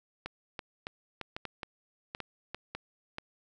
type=clicks; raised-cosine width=0.3 ms; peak=-21 dBFS; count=12; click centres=0.26 / 0.592 / 0.869 / 1.213 / 1.365 / 1.453 / 1.632 / 2.149 / 2.203 / 2.546 / 2.75 / 3.184 s; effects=none